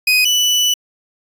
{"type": "tone pair in turn", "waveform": "30% pulse", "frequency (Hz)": [2500, 2973], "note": ["D#7", "F#7"], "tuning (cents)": [8, 8], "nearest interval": "minor third", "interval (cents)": 300, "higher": "second", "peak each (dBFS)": [-8, -9], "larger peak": "first", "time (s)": [[0.07, 0.25], [0.25, 0.74]], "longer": "second", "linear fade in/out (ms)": 5, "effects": ["resampled to 32000 Hz"]}